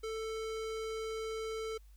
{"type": "tone with low-pass filter", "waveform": "square", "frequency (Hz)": 442.6, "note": "A4", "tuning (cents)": 10, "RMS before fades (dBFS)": -39, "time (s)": [0.03, 1.78], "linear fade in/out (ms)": 10, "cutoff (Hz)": 8100, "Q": 0.75, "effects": ["added 50 Hz sine -54 dBFS peak until 1.96 s", "white hiss -72 dBFS RMS until 1.96 s"]}